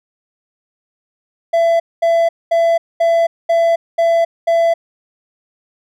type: tone bursts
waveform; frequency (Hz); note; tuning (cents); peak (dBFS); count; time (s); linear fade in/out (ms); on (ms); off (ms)
triangle; 670; E5; +28; -8; 7; 1.53-4.74; 10; 270; 220
effects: none